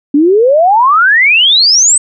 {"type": "exponential sweep", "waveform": "sine", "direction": "up", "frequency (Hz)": [277.2, 8372], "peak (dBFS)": -4, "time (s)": [0.14, 1.98], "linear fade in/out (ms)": 5, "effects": []}